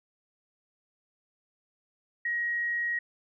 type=tone; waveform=sine; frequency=1893 Hz; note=A#6; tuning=26 cents sharp; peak=-27 dBFS; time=2.25-2.99 s; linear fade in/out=5 ms; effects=none